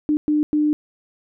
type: tone bursts at uneven times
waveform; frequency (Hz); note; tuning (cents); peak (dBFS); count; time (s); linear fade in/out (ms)
sine; 300.4; D4; +39; -15; 3; 0.09-0.17 / 0.28-0.43 / 0.53-0.73; 0
effects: none